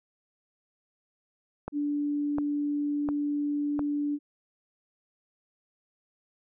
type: click train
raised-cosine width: 1 ms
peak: -19 dBFS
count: 4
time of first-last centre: 1.68-3.793 s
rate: 1.42 Hz
type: tone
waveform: sine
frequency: 291.3 Hz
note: D4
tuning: 14 cents flat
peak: -26 dBFS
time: 1.72-4.19 s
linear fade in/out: 50 ms
effects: none